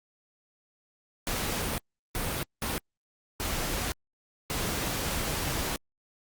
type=noise bursts at uneven times; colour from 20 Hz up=pink; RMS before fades=-31 dBFS; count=5; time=1.27-1.78 / 2.15-2.43 / 2.62-2.78 / 3.4-3.92 / 4.5-5.76 s; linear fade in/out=0 ms; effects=Opus 48 kbps